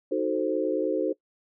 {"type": "chord", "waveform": "sine", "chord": "D# diminished seventh", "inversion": "none", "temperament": "equal", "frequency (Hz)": [311.1, 370, 440, 523.3], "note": ["D#4", "F#4", "A4", "C5"], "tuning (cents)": [0, 0, 0, 0], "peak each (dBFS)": -29, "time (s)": [0.11, 1.13], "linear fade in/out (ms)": 10, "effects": ["noise-tail reverb RT60 0.1 s tail -22 dB re dry"]}